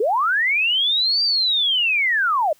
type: linear two-way sweep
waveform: sine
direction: up then down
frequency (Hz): 384.9 to 4733 to 569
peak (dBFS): -16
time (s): 0-2.53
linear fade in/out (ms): 5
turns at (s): 1.23
effects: white hiss -57 dBFS RMS until 2.59 s